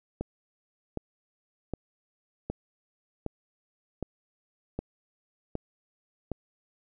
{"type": "click train", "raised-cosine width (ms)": 2, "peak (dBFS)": -18, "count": 9, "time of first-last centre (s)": [0.21, 6.317], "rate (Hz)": 1.31, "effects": []}